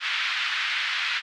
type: band-pass noise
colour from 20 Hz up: pink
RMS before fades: -27 dBFS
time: 0-1.22 s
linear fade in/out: 50 ms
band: 1500 to 3700 Hz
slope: 24 dB/octave
effects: none